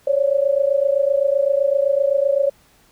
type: tone pair together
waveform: sine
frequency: 546 / 573.8 Hz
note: C#5 / D5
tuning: -26 / -40 cents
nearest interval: minor second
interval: 86 cents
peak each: -17 / -18 dBFS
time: 0.07-2.5 s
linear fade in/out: 5 ms
effects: pink hiss -55 dBFS RMS until 2.91 s